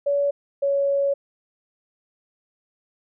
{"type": "tone pair in turn", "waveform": "sine", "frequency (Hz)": [568, 558.9], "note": ["C#5", "C#5"], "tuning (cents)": [42, 14], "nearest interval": "unison", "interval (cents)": 28, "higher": "first", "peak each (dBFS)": -18, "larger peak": "neither", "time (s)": [[0.06, 0.31], [0.62, 1.14]], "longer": "second", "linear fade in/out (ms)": 10, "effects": []}